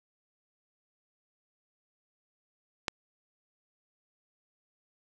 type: click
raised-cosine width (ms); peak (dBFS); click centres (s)
0.2; -11; 2.882
effects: none